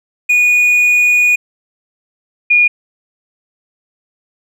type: tone pair in turn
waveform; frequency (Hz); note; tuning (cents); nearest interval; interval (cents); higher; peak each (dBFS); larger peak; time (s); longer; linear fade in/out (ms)
triangle / sine; 2458 / 2437; D#7 / D#7; -22 / -37; unison; 15; first; -6; neither; 0.29-1.36 / 2.5-2.68; first; 10
effects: none